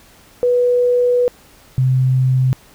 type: tone pair in turn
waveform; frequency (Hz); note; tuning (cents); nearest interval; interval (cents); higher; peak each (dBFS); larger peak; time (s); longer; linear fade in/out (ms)
sine; 490.7 / 129.59; B4 / C3; -11 / -16; octave + major seventh; 2305; first; -11; neither; 0.43-1.28 / 1.78-2.53; first; 0
effects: pink hiss -47 dBFS RMS until 2.74 s